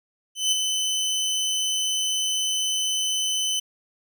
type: tone with ADSR envelope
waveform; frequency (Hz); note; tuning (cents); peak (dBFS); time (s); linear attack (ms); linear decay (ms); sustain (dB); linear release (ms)
25% pulse; 3032; F#7; +42; -14; 0.35-3.6; 170; 14; -5; 9
effects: none